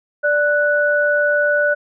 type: tone pair together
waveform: sine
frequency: 587.3 / 1480 Hz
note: D5 / F#6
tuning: 0 / 0 cents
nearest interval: octave + major third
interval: 1600 cents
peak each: -16 dBFS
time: 0.23-1.75 s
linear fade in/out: 20 ms
effects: none